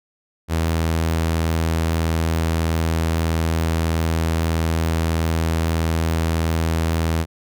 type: tone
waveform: sawtooth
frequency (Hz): 81.6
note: E2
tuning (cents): -17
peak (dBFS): -14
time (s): 0.48-7.26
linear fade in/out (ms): 50
effects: none